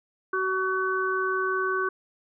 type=harmonic tone; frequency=377.1 Hz; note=F#4; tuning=33 cents sharp; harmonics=1 / 3 / 4; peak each=-28 / -28 / -28 dBFS; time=0.33-1.89 s; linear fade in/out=5 ms; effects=none